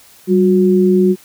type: tone pair together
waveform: sine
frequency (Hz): 192.61 / 363.6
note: G3 / F#4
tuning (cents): -30 / -30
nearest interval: major seventh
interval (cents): 1100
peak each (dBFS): -11 / -11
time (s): 0.27-1.16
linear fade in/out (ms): 50
effects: white hiss -45 dBFS RMS until 1.24 s